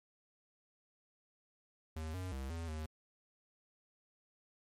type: tone with pitch steps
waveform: square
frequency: 79.1 / 92.1 / 66.6 / 83 / 77.9 Hz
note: D#2 / F#2 / C2 / E2 / D#2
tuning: +29 / -7 / +31 / +12 / +3 cents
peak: -40 dBFS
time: 1.96-2.86 s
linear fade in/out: 5 ms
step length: 180 ms
effects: MP3 64 kbps